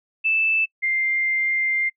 sine tone pair in turn, 2637 / 2099 Hz, E7 / C7, 0 / +5 cents, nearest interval major third, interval 395 cents, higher first, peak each -17 / -19 dBFS, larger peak first, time 0.24-0.66 / 0.82-1.9 s, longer second, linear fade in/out 20 ms, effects noise-tail reverb RT60 0.1 s tail -26 dB re dry

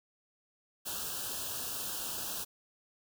white band-stop noise, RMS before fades -38 dBFS, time 0.85-2.45 s, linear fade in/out 20 ms, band 1700 to 2600 Hz, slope 96 dB/octave, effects none

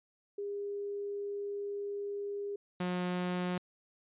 sine / sawtooth tone pair in turn, 405.1 / 179.72 Hz, G#4 / F3, -43 / +50 cents, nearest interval octave + major second, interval 1407 cents, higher first, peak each -35 / -28 dBFS, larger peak second, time 0.38-2.56 / 2.8-3.58 s, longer first, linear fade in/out 5 ms, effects resampled to 8000 Hz

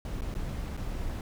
brown noise with dropouts, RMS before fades -34 dBFS, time 0.05-1.21 s, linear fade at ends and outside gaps 1 ms, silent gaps 0.209-0.219 / 0.341-0.35 / 0.768-0.774 s, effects none

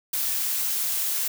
blue noise, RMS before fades -26 dBFS, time 0.13-1.28 s, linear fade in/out 5 ms, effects none

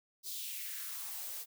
blue noise with high-pass filter sweep, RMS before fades -42 dBFS, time 0.23-1.46 s, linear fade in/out 50 ms, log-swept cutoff 4700 to 400 Hz, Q 2.6, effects none

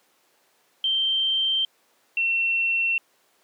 sine tone pair in turn, 3136 / 2710 Hz, G7 / E7, 0 / +47 cents, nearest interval minor third, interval 253 cents, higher first, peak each -20 dBFS, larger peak neither, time 0.84-1.65 / 2.17-2.98 s, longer neither, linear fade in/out 2 ms, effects pink hiss -63 dBFS RMS until 3.43 s + high-pass 400 Hz 12 dB/octave

